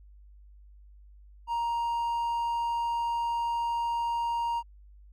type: tone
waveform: triangle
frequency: 937 Hz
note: A#5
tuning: 9 cents sharp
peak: -25 dBFS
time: 1.47-4.63 s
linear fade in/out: 50 ms
effects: added 50 Hz sine -50 dBFS peak until 5.12 s